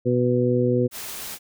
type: harmonic tone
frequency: 123.47 Hz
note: B2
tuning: in tune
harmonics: 1 / 2 / 3 / 4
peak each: -23 / -23 / -23 / -23 dBFS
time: 0.05-0.88 s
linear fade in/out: 20 ms
type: noise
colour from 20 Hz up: white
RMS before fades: -34 dBFS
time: 0.91-1.39 s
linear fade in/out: 50 ms
effects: none